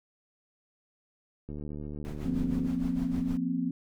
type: click train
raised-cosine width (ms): 3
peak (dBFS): -27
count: 89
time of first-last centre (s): 1.49-2.674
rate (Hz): 74.3
type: noise with tremolo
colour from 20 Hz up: brown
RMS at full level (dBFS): -37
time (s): 2.05-3.37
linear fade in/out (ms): 0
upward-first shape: sine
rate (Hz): 6.5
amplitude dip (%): 70
type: chord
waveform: sine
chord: F suspended fourth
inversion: none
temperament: equal with one note detuned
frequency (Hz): 174.61 / 237 / 261.6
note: F3 / Bb3 / C4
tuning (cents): 0 / +29 / 0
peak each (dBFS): -33 / -33 / -30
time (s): 2.25-3.71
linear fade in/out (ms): 5
effects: none